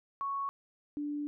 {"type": "tone pair in turn", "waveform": "sine", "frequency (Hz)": [1108.7, 293], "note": ["C#6", "D4"], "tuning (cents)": [0, -4], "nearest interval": "octave + major seventh", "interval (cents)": 2304, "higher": "first", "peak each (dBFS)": [-32, -33], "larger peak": "first", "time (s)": [[0.21, 0.49], [0.97, 1.27]], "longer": "second", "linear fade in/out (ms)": 0, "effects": []}